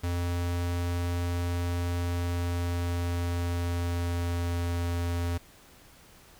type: tone with pitch glide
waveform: square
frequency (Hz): 87.2 to 86.3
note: F2 to F2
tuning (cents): -2 to -20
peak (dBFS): -28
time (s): 0.03-5.38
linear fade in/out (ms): 10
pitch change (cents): -18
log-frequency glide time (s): 2.02-4.83
effects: pink hiss -55 dBFS RMS until 6.39 s